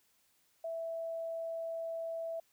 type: tone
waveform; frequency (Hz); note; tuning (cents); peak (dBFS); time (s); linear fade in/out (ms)
sine; 659.3; E5; 0; -36; 0.64-2.4; 5
effects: white hiss -72 dBFS RMS until 2.52 s